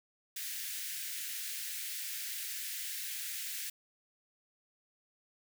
white high-pass noise, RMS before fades -40 dBFS, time 0.36-3.7 s, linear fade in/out 5 ms, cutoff 1600 Hz, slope 48 dB/octave, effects none

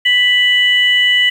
sine tone pair together, 1975.6 / 2960 Hz, B6 / F#7, 0 / 0 cents, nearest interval perfect fifth, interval 700 cents, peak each -11 dBFS, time 0.05-1.3 s, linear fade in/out 10 ms, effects tanh soft clip ceiling -1 dBFS + 7-bit

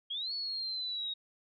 sine linear two-way sweep, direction up then down, 3195 to 4435 to 3760 Hz, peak -34 dBFS, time 0.1-1.14 s, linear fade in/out 10 ms, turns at 0.33 s, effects none

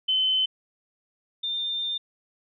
sine tone pair in turn, 3054 / 3604 Hz, G7 / A7, -46 / +41 cents, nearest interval minor third, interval 287 cents, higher second, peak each -20 / -26 dBFS, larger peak first, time 0.08-0.46 / 1.43-1.98 s, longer second, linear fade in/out 10 ms, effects none

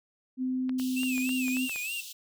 sine tone, 256.9 Hz, C4, 32 cents flat, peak -27 dBFS, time 0.37-1.69 s, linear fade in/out 50 ms
clicks, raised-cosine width 0.3 ms, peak -26 dBFS, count 9, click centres 0.694 / 0.798 / 1.033 / 1.18 / 1.292 / 1.482 / 1.569 / 1.695 / 1.76 s
pink high-pass noise, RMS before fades -43 dBFS, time 0.78-2.13 s, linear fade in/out 10 ms, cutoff 2700 Hz, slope 96 dB/octave
square tone with vibrato, 2614 Hz, E7, 15 cents flat, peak -33 dBFS, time 0.96-2.01 s, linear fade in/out 10 ms, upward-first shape sine, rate 3.3 Hz, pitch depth 120 cents each way
effects none

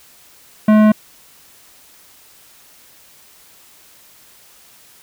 sine tone with tanh clipping, 214.2 Hz, A3, 46 cents flat, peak -9 dBFS, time 0.68-0.92 s, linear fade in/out 5 ms, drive 16 dB, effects white hiss -47 dBFS RMS until 5.02 s

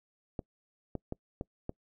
clicks, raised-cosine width 2 ms, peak -22 dBFS, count 5, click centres 0.392 / 0.953 / 1.124 / 1.411 / 1.694 s, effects noise-tail reverb RT60 0.1 s tail -26 dB re dry

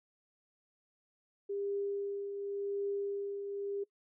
sine tone with tremolo, 401 Hz, G4, 39 cents sharp, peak -32 dBFS, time 1.49-3.84 s, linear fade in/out 10 ms, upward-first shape triangle, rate 0.9 Hz, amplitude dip 50%, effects noise-tail reverb RT60 0.1 s tail -22 dB re dry

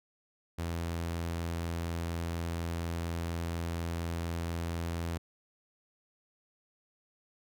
sawtooth tone, 84.2 Hz, E2, 37 cents sharp, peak -29 dBFS, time 0.58-5.18 s, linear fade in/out 10 ms, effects none

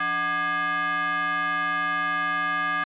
square ring-modulated tone, 228.3 Hz, A#3, 36 cents flat, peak -21 dBFS, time 0-2.84 s, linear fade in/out 5 ms, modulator 1430 Hz, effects resampled to 8000 Hz

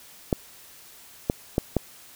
clicks, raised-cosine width 2 ms, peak -7 dBFS, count 4, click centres 0.328 / 1.299 / 1.581 / 1.767 s, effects white hiss -49 dBFS RMS until 2.15 s

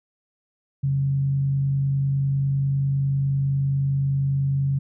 sine tone with frequency modulation, 137.7 Hz, C#3, 11 cents flat, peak -19 dBFS, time 0.83-4.79 s, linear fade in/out 10 ms, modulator 50.1 Hz, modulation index 0.21, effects none

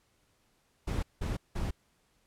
brown noise bursts, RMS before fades -32 dBFS, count 3, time 0.87-1.71 s, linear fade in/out 10 ms, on 160 ms, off 180 ms, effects pink hiss -71 dBFS RMS until 2.26 s + low-pass 12000 Hz 12 dB/octave

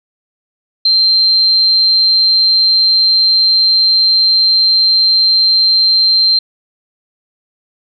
sine tone, 4145 Hz, C8, 17 cents flat, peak -7 dBFS, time 0.85-6.39 s, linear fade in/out 5 ms, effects none

